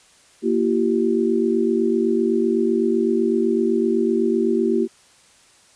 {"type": "tone cluster", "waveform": "sine", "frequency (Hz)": [232.7, 336.5, 384.4], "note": ["A#3", "E4", "G4"], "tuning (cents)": [-3, 36, -34], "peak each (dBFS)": [-21, -21, -20], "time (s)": [0.42, 4.88], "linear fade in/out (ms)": 50, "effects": ["white hiss -53 dBFS RMS until 5.75 s", "resampled to 22050 Hz"]}